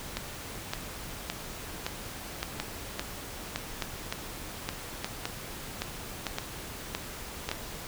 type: two click trains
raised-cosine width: 0.2 ms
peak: -13 / -13 dBFS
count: 14 / 5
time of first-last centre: 0.17-7.515 / 2.6-7.49 s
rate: 1.77 / 0.818 Hz
effects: pink hiss -41 dBFS RMS until 7.87 s